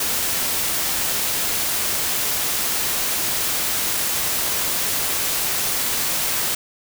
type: noise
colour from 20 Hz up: white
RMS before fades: -22 dBFS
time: 0-6.55 s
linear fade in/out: 5 ms
effects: none